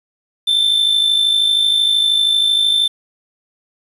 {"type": "tone with amplitude modulation", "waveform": "triangle", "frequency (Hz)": 3548, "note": "A7", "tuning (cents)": 14, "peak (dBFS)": -8, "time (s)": [0.47, 2.88], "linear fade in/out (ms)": 10, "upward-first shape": "sine", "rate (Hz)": 52.9, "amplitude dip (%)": 50, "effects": ["resampled to 32000 Hz", "7-bit"]}